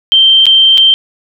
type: tone with dropouts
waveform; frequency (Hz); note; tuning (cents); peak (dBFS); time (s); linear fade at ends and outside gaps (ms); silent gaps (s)
sine; 3136; G7; 0; -3; 0.12-0.94; 0; 0.456-0.466 / 0.775-0.78
effects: none